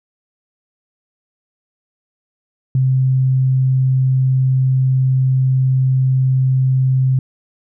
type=tone; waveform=sine; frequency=130.81 Hz; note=C3; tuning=in tune; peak=-11 dBFS; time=2.75-7.19 s; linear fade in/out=2 ms; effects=none